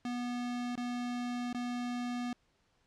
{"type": "tone with dropouts", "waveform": "square", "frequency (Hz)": 243.9, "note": "B3", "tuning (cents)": -21, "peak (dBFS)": -35, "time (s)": [0.05, 2.33], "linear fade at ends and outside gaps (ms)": 2, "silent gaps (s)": [[0.755, 0.776], [1.529, 1.546]], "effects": ["pink hiss -73 dBFS RMS until 2.86 s", "low-pass 6000 Hz 12 dB/octave"]}